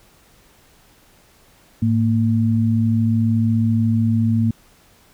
sine tone pair together, 107.84 / 228.5 Hz, A2 / A#3, -34 / -34 cents, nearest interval octave + minor second, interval 1300 cents, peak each -17 dBFS, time 1.82-4.51 s, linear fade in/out 5 ms, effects pink hiss -53 dBFS RMS until 5.13 s

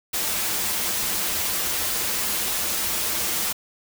white noise with comb filter, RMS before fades -25 dBFS, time 0.13-3.53 s, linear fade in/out 10 ms, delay 7.3 ms, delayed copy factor -0.5, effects none

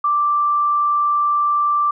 sine tone, 1174.7 Hz, D6, in tune, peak -14 dBFS, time 0.04-1.91 s, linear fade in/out 5 ms, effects none

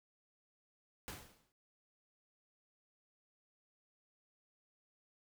pink noise with exponential decay, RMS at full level -44 dBFS, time 1.08-1.52 s, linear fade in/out 0 ms, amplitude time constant 95 ms, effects none

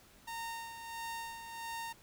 sawtooth tone with tremolo, 920 Hz, A#5, 23 cents flat, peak -35 dBFS, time 0.27-1.93 s, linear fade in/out 10 ms, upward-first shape sine, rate 1.5 Hz, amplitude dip 55%, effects pink hiss -61 dBFS RMS until 2.02 s

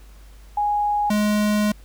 sine / square tone pair in turn, 828 / 209.7 Hz, G#5 / G#3, -5 / +17 cents, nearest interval 2 octaves, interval 2378 cents, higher first, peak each -18 dBFS, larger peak neither, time 0.57-1.1 / 1.1-1.72 s, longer second, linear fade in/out 5 ms, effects added 50 Hz sine -42 dBFS peak until 1.84 s + pink hiss -54 dBFS RMS until 1.84 s

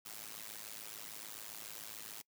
white noise with amplitude modulation, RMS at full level -44 dBFS, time 0.05-2.22 s, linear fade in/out 10 ms, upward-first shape sine, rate 107 Hz, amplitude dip 95%, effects noise-tail reverb RT60 0.1 s tail -23 dB re dry + high-pass 100 Hz 12 dB/octave

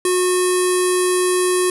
square tone with low-pass filter, 363.6 Hz, F#4, 30 cents flat, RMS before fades -17 dBFS, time 0.05-1.7 s, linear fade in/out 2 ms, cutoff 10000 Hz, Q 8.6, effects none

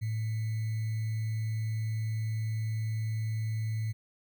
sine tone with sample-and-hold, 110 Hz, A2, in tune, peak -29 dBFS, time 0.01-3.93 s, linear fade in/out 20 ms, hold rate 2100 Hz, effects none

